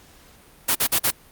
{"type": "noise bursts", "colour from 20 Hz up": "white", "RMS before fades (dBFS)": -19, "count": 4, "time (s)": [0.68, 1.109], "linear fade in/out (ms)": 10, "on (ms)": 72, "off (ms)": 47, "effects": ["pink hiss -51 dBFS RMS until 1.31 s", "Opus 48 kbps"]}